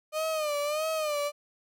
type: tone with vibrato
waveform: 35% pulse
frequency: 608 Hz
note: D#5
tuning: 40 cents flat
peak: -26 dBFS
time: 0.12-1.32 s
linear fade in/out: 50 ms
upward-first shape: sine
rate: 1.6 Hz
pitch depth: 87 cents each way
effects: none